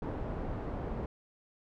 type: low-pass noise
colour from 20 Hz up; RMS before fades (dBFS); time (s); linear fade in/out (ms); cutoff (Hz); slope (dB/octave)
pink; -37; 0.02-1.06; 2; 790; 12
effects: none